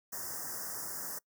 white band-stop noise, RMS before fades -40 dBFS, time 0.12-1.19 s, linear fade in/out 10 ms, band 1900 to 5000 Hz, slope 96 dB/octave, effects noise-tail reverb RT60 0.1 s tail -24 dB re dry + high-pass 100 Hz 12 dB/octave

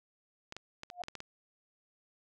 clicks, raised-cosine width 0.2 ms, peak -25 dBFS, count 8, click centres 0.524 / 0.566 / 0.834 / 0.901 / 1.037 / 1.084 / 1.153 / 1.204 s
sine tone with exponential growth, 712 Hz, F5, 33 cents sharp, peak -34 dBFS, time 0.91-1.02 s, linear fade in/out 5 ms, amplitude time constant 23 ms
effects none

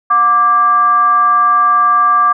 sine tone with frequency modulation, 1174.7 Hz, D6, in tune, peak -7 dBFS, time 0.1-2.33 s, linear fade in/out 10 ms, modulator 451 Hz, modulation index 0.38, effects none

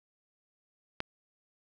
click, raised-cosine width 0.3 ms, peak -16 dBFS, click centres 1.004 s, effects none

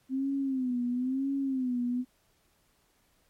sine tone with vibrato, 259 Hz, C4, 17 cents flat, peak -27 dBFS, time 0.09-2.05 s, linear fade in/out 50 ms, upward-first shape sine, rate 1 Hz, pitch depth 110 cents each way, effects pink hiss -69 dBFS RMS until 3.29 s + MP3 64 kbps

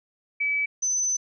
sine tone pair in turn, 2293 / 6079 Hz, D7 / F#8, -42 / +46 cents, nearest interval octave + perfect fourth, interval 1688 cents, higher second, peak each -22 dBFS, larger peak neither, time 0.4-0.66 / 0.82-1.17 s, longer second, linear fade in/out 10 ms, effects none

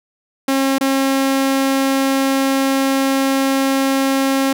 sawtooth tone with dropouts, 270 Hz, C#4, 45 cents flat, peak -10 dBFS, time 0.48-4.53 s, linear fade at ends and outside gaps 5 ms, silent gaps 0.784-0.809 s, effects none

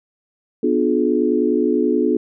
sine chord, B diminished seventh, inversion none, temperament just, 246.9 / 296.3 / 355.6 / 426.7 Hz, B3 / D4 / F4 / Ab4, 0 / +15 / +31 / +47 cents, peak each -20 dBFS, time 0.63-2.17 s, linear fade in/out 5 ms, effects none

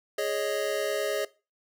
square chord, Ab suspended fourth, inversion none, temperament just, 415.3 / 553.7 / 623 Hz, Ab4 / Db5 / Eb5, 0 / -2 / +2 cents, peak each -32 dBFS, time 0.18-1.25 s, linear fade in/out 5 ms, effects noise-tail reverb RT60 0.3 s tail -20 dB re dry

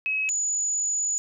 sine tone pair in turn, 2560 / 6916 Hz, D#7 / A8, +49 / -31 cents, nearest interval octave + perfect fourth, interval 1720 cents, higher second, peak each -23 dBFS, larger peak neither, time 0.06-0.29 / 0.29-1.18 s, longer second, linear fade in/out 0 ms, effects none

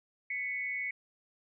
sine tone pair together, 1997.3 / 2217 Hz, B6 / C#7, +19 / 0 cents, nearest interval major second, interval 181 cents, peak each -38 / -34 dBFS, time 0.3-0.91 s, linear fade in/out 5 ms, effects none

